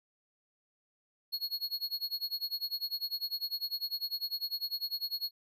square tone with tremolo, 4327 Hz, C#8, 43 cents flat, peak -31 dBFS, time 1.32-5.31 s, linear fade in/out 20 ms, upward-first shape sine, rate 10 Hz, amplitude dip 95%, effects none

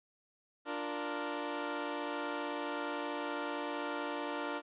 15% pulse chord, Bb major, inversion first, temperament equal, 293.7 / 349.2 / 466.2 Hz, D4 / F4 / Bb4, 0 / 0 / 0 cents, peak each -32 / -36 / -35 dBFS, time 0.65-4.62 s, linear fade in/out 50 ms, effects resampled to 8000 Hz

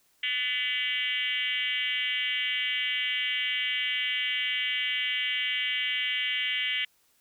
sine tone with frequency modulation, 2537 Hz, D#7, 33 cents sharp, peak -26 dBFS, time 0.23-6.85 s, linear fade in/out 5 ms, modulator 262 Hz, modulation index 2.7, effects white hiss -67 dBFS RMS until 7.2 s

